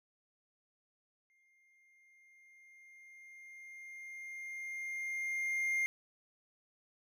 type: tone with exponential growth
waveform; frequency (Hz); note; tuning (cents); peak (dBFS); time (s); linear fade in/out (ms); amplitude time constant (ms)
triangle; 2114; C7; +17; -28; 1.3-5.86; 0; 990
effects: none